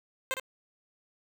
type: tone with echo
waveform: 10% pulse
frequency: 523.3 Hz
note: C5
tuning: in tune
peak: -20 dBFS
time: 0.31-0.34 s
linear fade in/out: 0 ms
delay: 58 ms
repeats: 1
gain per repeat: -7 dB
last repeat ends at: 0.398 s
effects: none